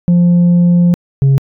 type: tone pair in turn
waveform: sine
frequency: 174.61 / 136.6 Hz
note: F3 / C#3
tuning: 0 / -25 cents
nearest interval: major third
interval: 425 cents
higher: first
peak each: -3 dBFS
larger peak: neither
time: 0.08-0.94 / 1.22-1.38 s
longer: first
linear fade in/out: 0 ms
effects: tanh soft clip ceiling -5 dBFS